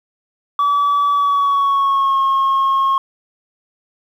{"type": "tone with pitch glide", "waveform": "sine", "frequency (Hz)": [1147, 1082.6], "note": ["D6", "C#6"], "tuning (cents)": [-41, -41], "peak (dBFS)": -10, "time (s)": [0.59, 2.98], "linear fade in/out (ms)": 2, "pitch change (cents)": -100, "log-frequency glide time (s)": [1.13, 2.19], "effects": ["tanh soft clip ceiling -11 dBFS", "8-bit"]}